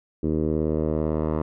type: tone with low-pass filter sweep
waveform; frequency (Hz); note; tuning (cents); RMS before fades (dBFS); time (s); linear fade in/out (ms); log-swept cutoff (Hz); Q
10% pulse; 77.78; D#2; 0; -24; 0.23-1.42; 5; 350 to 880; 1.8
effects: none